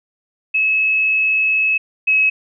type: tone pair in turn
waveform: sine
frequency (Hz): 2584 / 2566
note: E7 / E7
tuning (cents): -35 / -47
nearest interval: unison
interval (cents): 12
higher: first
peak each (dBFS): -13 / -11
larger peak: second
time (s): 0.54-1.78 / 2.07-2.3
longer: first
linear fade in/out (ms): 10
effects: none